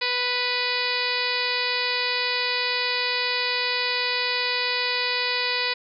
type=harmonic tone; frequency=493.9 Hz; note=B4; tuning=in tune; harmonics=1 / 2 / 3 / 4 / 5 / 6 / 7 / 8 / 9 / 10; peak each=-33 / -32 / -35 / -29 / -29 / -35 / -35 / -30 / -31 / -33 dBFS; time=0.01-5.74 s; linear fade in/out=10 ms; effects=none